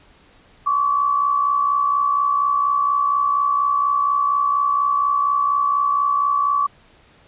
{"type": "tone pair together", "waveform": "sine", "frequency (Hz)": [1079, 1143.2], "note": ["C#6", "D6"], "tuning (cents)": [-47, -47], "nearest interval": "minor second", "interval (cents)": 100, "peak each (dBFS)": [-24, -16], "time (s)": [0.66, 6.67], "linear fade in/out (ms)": 10, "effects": ["pink hiss -52 dBFS RMS until 7.27 s", "resampled to 8000 Hz"]}